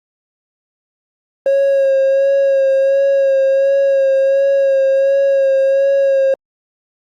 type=tone with vibrato; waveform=triangle; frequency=545 Hz; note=C#5; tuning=29 cents flat; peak=-7 dBFS; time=1.46-6.34 s; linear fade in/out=2 ms; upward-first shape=sine; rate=1.4 Hz; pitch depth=23 cents each way; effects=tanh soft clip ceiling -4 dBFS + Opus 24 kbps